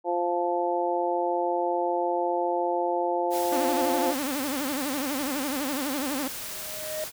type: harmonic tone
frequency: 174.61 Hz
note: F3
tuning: in tune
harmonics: 2 / 3 / 4 / 5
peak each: -29 / -29 / -29 / -29 dBFS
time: 0.04-4.15 s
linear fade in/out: 50 ms
type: noise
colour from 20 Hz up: white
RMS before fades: -36 dBFS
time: 3.3-7.12 s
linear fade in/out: 50 ms
type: tone with vibrato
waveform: sawtooth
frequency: 277.2 Hz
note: C#4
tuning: in tune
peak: -24 dBFS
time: 3.52-6.28 s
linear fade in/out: 5 ms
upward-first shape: sine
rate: 12 Hz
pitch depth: 150 cents each way
type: tone with exponential growth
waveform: triangle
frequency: 619 Hz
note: D#5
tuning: 9 cents flat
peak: -26 dBFS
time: 6.12-7.04 s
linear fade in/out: 0 ms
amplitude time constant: 200 ms
effects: none